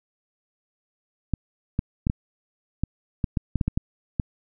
clicks, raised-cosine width 5 ms, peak -10 dBFS, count 12, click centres 1.337 / 1.791 / 2.069 / 2.099 / 2.836 / 3.242 / 3.372 / 3.557 / 3.612 / 3.68 / 3.775 / 4.198 s, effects none

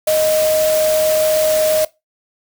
sine tone in noise, 622.3 Hz, D#5, in tune, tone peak -12 dBFS, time 0.07-1.85 s, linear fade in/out 5 ms, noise white, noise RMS -23 dBFS, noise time 0.07-1.85 s, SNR +8 dB, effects noise-tail reverb RT60 0.2 s tail -19 dB re dry

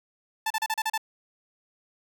sawtooth tone bursts, 880 Hz, A5, in tune, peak -21 dBFS, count 7, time 0.46-0.978 s, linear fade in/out 5 ms, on 44 ms, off 35 ms, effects none

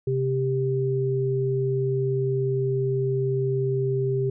sine tone pair together, 131.7 / 394.4 Hz, C3 / G4, +12 / +11 cents, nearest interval octave + perfect fifth, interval 1899 cents, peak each -24 dBFS, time 0.07-4.3 s, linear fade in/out 5 ms, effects none

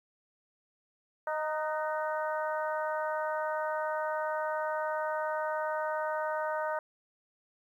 harmonic tone with a mistuned harmonic, 310 Hz, D#4, 6 cents flat, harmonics 2 / 3 / 4 / 5 / 6, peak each -33 / -35 / -39 / -39 / -47 dBFS, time 1.27-6.79 s, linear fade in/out 2 ms, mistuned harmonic 5, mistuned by -42 cents, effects 11-bit

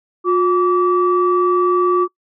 sine tone pair together, 358.4 / 1154.7 Hz, F4 / D6, +45 / -30 cents, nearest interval octave + minor sixth, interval 2025 cents, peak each -13 / -15 dBFS, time 0.24-2.08 s, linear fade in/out 50 ms, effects noise-tail reverb RT60 0.1 s tail -24 dB re dry + tanh soft clip ceiling -4 dBFS

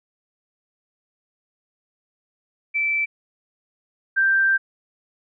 sine tone pair in turn, 2325 / 1572.1 Hz, D7 / G6, -18 / +5 cents, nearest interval perfect fifth, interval 677 cents, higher first, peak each -19 / -15 dBFS, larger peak second, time 2.74-3.06 / 4.16-4.58 s, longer second, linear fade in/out 20 ms, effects none

